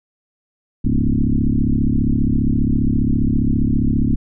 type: tone with frequency modulation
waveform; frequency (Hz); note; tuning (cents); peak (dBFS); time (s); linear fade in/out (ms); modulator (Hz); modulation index
sine; 118.2; A#2; +24; -13; 0.84-4.16; 10; 34.9; 4.7
effects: none